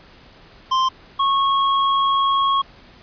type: tone pair in turn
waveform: square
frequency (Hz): 1046 / 1097.7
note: C6 / C#6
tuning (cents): -1 / -17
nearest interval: minor second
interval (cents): 84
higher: second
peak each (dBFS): -16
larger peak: neither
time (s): 0.71-0.89 / 1.19-2.62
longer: second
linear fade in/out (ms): 10
effects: pink hiss -47 dBFS RMS until 3.02 s + resampled to 11025 Hz